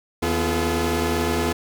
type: tone cluster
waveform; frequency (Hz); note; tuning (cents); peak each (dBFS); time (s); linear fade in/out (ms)
sawtooth; 79.2 / 248.7 / 344.8 / 428.2; D#2 / B3 / F4 / A4; +31 / +12 / -22 / -47; -22; 0.22-1.53; 10
effects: none